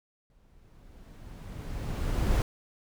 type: noise with exponential growth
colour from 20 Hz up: brown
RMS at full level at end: -23 dBFS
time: 0.3-2.42 s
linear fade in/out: 1 ms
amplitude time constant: 460 ms
effects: none